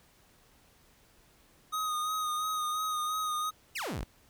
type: tone with vibrato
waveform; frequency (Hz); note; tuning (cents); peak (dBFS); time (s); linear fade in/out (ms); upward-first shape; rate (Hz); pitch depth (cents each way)
square; 1245; D#6; +1; -31; 1.72-3.51; 20; sine; 2.9; 29
type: exponential sweep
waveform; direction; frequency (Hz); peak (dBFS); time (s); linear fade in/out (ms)
sawtooth; down; 3109 to 31.89; -30; 3.75-4.04; 10
effects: pink hiss -63 dBFS RMS until 4.29 s